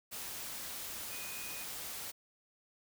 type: tone in noise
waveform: sine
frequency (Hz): 2485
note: D#7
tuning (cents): -3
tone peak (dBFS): -48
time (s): 1.1-1.65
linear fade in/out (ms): 20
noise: white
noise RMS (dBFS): -43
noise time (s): 0.11-2.12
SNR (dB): -8
effects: none